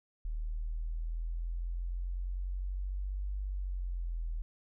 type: exponential two-way sweep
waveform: sine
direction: up then down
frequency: 38.5 to 49.14 to 39.71 Hz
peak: -33 dBFS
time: 0.25-4.42 s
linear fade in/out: 0 ms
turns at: 3.4 s
effects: none